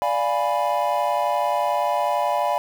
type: chord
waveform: triangle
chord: D diminished seventh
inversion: none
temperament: equal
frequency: 587.3 / 698.5 / 830.6 / 987.8 Hz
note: D5 / F5 / Ab5 / Cb6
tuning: 0 / 0 / 0 / 0 cents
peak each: -23 dBFS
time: 0.02-2.58 s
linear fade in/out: 0 ms
effects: 7-bit